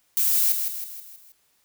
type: noise with echo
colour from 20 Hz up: violet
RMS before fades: -21 dBFS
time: 0.17-0.52 s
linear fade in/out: 0 ms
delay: 160 ms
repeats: 5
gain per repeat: -6 dB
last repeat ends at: 1.32 s
effects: white hiss -66 dBFS RMS until 1.64 s